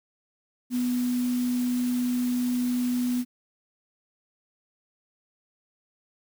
sine tone in noise, 246.9 Hz, B3, in tune, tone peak -23 dBFS, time 0.7-3.25 s, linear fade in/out 50 ms, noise white, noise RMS -41 dBFS, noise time 0.7-3.25 s, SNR +15 dB, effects none

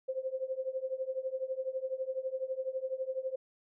sine tone with tremolo, 523.3 Hz, C5, in tune, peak -29 dBFS, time 0.08-3.36 s, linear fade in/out 10 ms, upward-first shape triangle, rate 12 Hz, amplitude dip 95%, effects none

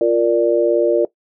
sine chord, Bb major, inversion second, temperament equal, 349.2 / 466.2 / 587.3 Hz, F4 / Bb4 / D5, 0 / 0 / 0 cents, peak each -16 dBFS, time 0.01-1.05 s, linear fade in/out 2 ms, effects noise-tail reverb RT60 0.1 s tail -18 dB re dry

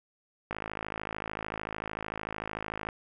click train, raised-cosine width 0.5 ms, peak -19 dBFS, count 128, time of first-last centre 0.51-2.888 s, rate 53.4 Hz, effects none

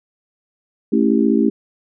sine chord, A dominant seventh, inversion none, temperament just, 220 / 275 / 330 / 396 Hz, A3 / C#4 / E4 / G4, 0 / -14 / +2 / +18 cents, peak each -16 / -17 / -19 / -20 dBFS, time 0.92-1.5 s, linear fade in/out 10 ms, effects none

